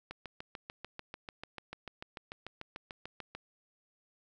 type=click train; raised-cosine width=0.3 ms; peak=-26 dBFS; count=23; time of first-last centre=0.11-3.35 s; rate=6.79 Hz; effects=none